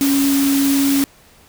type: tone in noise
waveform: sine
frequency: 277.2 Hz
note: C#4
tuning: in tune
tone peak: -13 dBFS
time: 0.01-1.04 s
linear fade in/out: 0 ms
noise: white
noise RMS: -23 dBFS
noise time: 0.01-1.04 s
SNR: +7 dB
effects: pink hiss -49 dBFS RMS until 1.48 s